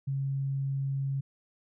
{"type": "tone", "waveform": "sine", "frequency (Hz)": 136.8, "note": "C#3", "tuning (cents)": -23, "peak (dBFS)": -28, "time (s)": [0.07, 1.21], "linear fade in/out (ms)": 10, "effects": []}